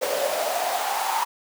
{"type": "noise with high-pass filter sweep", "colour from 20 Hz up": "pink", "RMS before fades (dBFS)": -25, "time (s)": [0.01, 1.25], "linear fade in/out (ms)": 20, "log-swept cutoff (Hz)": [520, 930], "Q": 7.2, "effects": []}